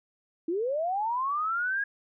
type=linear sweep; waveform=sine; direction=up; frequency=314.7 to 1661.2 Hz; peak=-26 dBFS; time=0.48-1.84 s; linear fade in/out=5 ms; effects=none